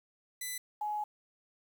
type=tone pair in turn; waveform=5% pulse / sine; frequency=2000 / 840.9 Hz; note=B6 / G#5; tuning=+21 / +21 cents; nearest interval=octave + minor third; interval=1500 cents; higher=first; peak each=-26 / -32 dBFS; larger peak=first; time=0.41-0.58 / 0.81-1.04 s; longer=second; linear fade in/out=5 ms; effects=10-bit